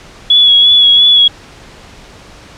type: tone with vibrato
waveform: sine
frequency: 3378 Hz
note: G#7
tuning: 29 cents sharp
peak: -3 dBFS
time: 0.3-1.28 s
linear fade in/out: 5 ms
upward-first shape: sine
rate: 2.9 Hz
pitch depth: 29 cents each way
effects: pink hiss -36 dBFS RMS until 2.57 s + low-pass 6000 Hz 12 dB/octave